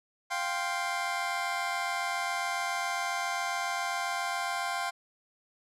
25% pulse chord, F suspended second, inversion none, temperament just, 698.5 / 785.8 / 1047.7 Hz, F5 / G5 / C6, 0 / +4 / +2 cents, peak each -31 dBFS, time 0.3-4.91 s, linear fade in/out 20 ms, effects low-pass 10000 Hz 12 dB/octave

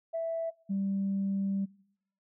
sine tone pair in turn, 659.3 / 196.01 Hz, E5 / G3, 0 / 0 cents, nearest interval octave + major sixth, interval 2100 cents, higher first, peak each -29 / -27 dBFS, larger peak second, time 0.13-0.51 / 0.69-1.66 s, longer second, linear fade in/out 20 ms, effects noise-tail reverb RT60 0.8 s tail -25 dB re dry + tanh soft clip ceiling -24 dBFS

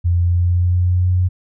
sine tone with pitch glide, 86.9 to 90.75 Hz, F2 to F#2, -8 to -33 cents, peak -12 dBFS, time 0.04-1.29 s, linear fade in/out 20 ms, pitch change +75 cents, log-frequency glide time 0.18-1.1 s, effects none

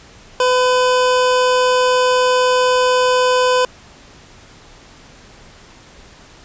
25% pulse tone, 504 Hz, B4, 35 cents sharp, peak -8 dBFS, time 0.4-3.65 s, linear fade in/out 2 ms, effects pink hiss -43 dBFS RMS until 6.44 s + resampled to 16000 Hz

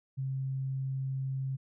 sine tone, 133.6 Hz, C3, 36 cents sharp, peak -31 dBFS, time 0.17-1.57 s, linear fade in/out 20 ms, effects none

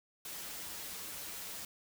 white noise with comb filter, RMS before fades -44 dBFS, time 0.25-1.65 s, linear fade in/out 2 ms, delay 7.9 ms, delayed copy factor -0.6, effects none

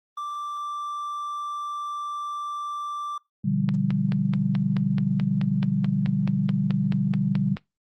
triangle tone, 1174.7 Hz, D6, in tune, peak -27 dBFS, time 0.17-3.18 s, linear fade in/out 5 ms
sine chord, G dominant seventh, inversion first, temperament just, 122.5 / 147 / 176.4 / 196 Hz, B2 / D3 / F3 / G3, -14 / +2 / +18 / 0 cents, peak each -30 / -25 / -29 / -24 dBFS, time 3.44-7.56 s, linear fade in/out 10 ms
click train, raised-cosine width 0.3 ms, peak -17 dBFS, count 19, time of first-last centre 3.69-7.569 s, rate 4.64 Hz
effects noise-tail reverb RT60 0.2 s tail -23 dB re dry + Opus 24 kbps

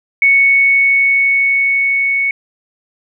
sine tone with level ramp, 2217 Hz, C#7, in tune, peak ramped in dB -6 to -12 dBFS, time 0.22-2.31 s, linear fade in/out 2 ms, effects none

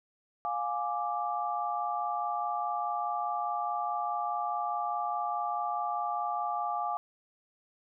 sine chord, D diminished, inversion first, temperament equal with one note detuned, 705.8 / 830.6 / 1174.7 Hz, F5 / Ab5 / D6, +18 / 0 / 0 cents, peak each -34 dBFS, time 0.45-6.97 s, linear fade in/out 0 ms, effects none

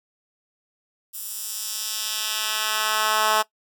10% pulse tone with high-pass filter sweep, 216.1 Hz, A3, 31 cents flat, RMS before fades -25 dBFS, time 1.13-3.43 s, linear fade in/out 20 ms, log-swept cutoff 11000 to 820 Hz, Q 0.91, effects noise-tail reverb RT60 0.1 s tail -19 dB re dry

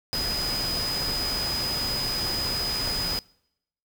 sine tone in noise, 4984 Hz, D#8, 2 cents sharp, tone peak -26 dBFS, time 0.13-3.19 s, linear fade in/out 0 ms, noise pink, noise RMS -32 dBFS, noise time 0.13-3.19 s, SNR +3 dB, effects noise-tail reverb RT60 0.8 s tail -25 dB re dry

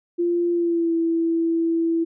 sine tone with pitch glide, 345.9 to 331.2 Hz, F4 to E4, -17 to +8 cents, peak -18 dBFS, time 0.18-2.05 s, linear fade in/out 20 ms, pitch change -75 cents, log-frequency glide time 0.52-0.94 s, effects none

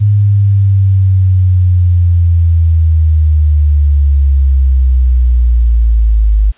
sine linear sweep, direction down, 103.83 to 50.9 Hz, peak -5 dBFS, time 0-6.52 s, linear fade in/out 20 ms, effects white hiss -46 dBFS RMS until 6.57 s + resampled to 8000 Hz

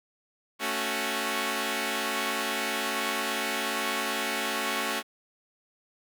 5% pulse chord, F# minor, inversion first, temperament equal, 220 / 277.2 / 370 Hz, A3 / C#4 / F#4, 0 / 0 / 0 cents, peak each -21 dBFS, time 0.59-5.03 s, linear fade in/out 50 ms, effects none

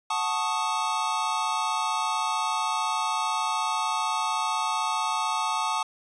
square chord, D# half-diminished seventh, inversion first, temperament equal, 740 / 880 / 1108.7 / 1244.5 Hz, F#5 / A5 / C#6 / D#6, 0 / 0 / 0 / 0 cents, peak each -35 / -29 / -32 / -31 dBFS, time 0.1-5.83 s, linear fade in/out 5 ms, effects resampled to 22050 Hz

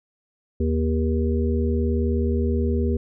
harmonic tone, 79 Hz, D#2, 27 cents sharp, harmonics 1 / 3 / 5 / 6, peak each -21 / -25 / -27 / -31 dBFS, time 0.6-2.97 s, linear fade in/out 5 ms, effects none

